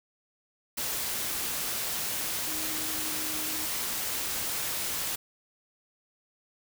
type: tone in noise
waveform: sine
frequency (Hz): 311.1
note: D#4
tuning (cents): 0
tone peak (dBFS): -42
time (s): 2.47-3.66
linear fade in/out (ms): 10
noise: white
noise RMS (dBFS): -32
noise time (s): 0.77-5.16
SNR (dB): -13
effects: none